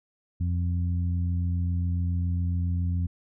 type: harmonic tone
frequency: 87.31 Hz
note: F2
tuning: in tune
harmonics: 1 / 2 / 3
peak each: -24 / -33 / -41 dBFS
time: 0.4-3.07 s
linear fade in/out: 10 ms
effects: none